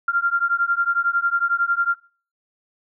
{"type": "beating tone pair", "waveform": "sine", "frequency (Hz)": [1384, 1395], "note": ["F6", "F6"], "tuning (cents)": [-16, -2], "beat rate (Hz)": 11, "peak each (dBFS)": [-20, -21], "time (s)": [0.08, 1.95], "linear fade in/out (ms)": 5, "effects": ["noise-tail reverb RT60 0.4 s tail -20 dB re dry"]}